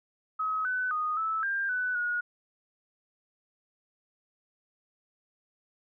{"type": "tone with pitch steps", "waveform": "sine", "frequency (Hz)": [1275, 1504, 1239, 1309, 1594, 1495, 1447], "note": ["D#6", "F#6", "D#6", "E6", "G6", "F#6", "F#6"], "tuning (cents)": [42, 28, -8, -13, 28, 17, -39], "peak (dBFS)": -27, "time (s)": [0.39, 2.21], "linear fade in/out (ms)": 10, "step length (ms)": 260, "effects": []}